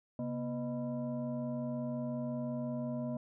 sine tone with frequency modulation, 240.3 Hz, B3, 47 cents flat, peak -34 dBFS, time 0.19-3.17 s, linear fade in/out 2 ms, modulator 375 Hz, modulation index 1, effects none

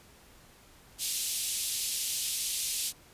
white band-pass noise, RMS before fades -33 dBFS, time 0.98-2.93 s, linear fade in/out 50 ms, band 2900 to 12000 Hz, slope 24 dB/octave, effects pink hiss -57 dBFS RMS until 3.13 s + resampled to 32000 Hz

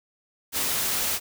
white noise, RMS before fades -26 dBFS, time 0.52-1.2 s, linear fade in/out 50 ms, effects none

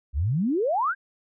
sine exponential sweep, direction up, 61.3 to 1661.2 Hz, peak -21 dBFS, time 0.13-0.95 s, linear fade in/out 50 ms, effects none

